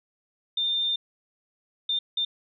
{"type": "tone bursts at uneven times", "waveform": "sine", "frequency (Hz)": 3606, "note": "A7", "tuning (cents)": 42, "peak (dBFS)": -23, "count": 3, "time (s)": [[0.57, 0.96], [1.89, 1.99], [2.17, 2.25]], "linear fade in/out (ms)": 5, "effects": []}